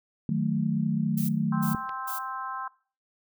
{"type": "chord", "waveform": "sine", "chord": "D# diminished", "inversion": "none", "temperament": "equal", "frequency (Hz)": [155.56, 185, 220], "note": ["D#3", "F#3", "A3"], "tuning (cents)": [0, 0, 0], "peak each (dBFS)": -28, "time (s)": [0.29, 1.75], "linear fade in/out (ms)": 2}
{"type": "noise bursts", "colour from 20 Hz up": "violet", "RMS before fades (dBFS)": -36, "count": 3, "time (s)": [1.17, 2.19], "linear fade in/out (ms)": 10, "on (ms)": 120, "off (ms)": 330}
{"type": "harmonic tone", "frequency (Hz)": 261.6, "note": "C4", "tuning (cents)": 0, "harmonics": [3, 4, 5, 6], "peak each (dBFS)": [-40, -34, -37, -42], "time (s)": [1.52, 2.68], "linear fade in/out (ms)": 5}
{"type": "click", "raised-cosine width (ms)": 0.3, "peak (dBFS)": -27, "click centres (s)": 1.893}
{"effects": ["noise-tail reverb RT60 0.4 s tail -20 dB re dry"]}